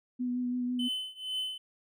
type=tone with vibrato; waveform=sine; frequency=247.5 Hz; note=B3; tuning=4 cents sharp; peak=-29 dBFS; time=0.19-0.89 s; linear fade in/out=20 ms; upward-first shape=sine; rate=6 Hz; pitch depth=17 cents each way
type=tone with tremolo; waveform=triangle; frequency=3037 Hz; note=F#7; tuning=44 cents sharp; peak=-28 dBFS; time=0.79-1.58 s; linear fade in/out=5 ms; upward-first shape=triangle; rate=2.1 Hz; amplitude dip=95%
effects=none